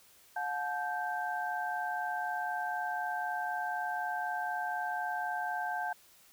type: tone cluster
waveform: sine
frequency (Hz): 720 / 864 / 1565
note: F#5 / A5 / G6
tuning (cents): -47 / -32 / -3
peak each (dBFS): -36 / -37 / -37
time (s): 0.36-5.93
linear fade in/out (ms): 5
effects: white hiss -61 dBFS RMS until 6.32 s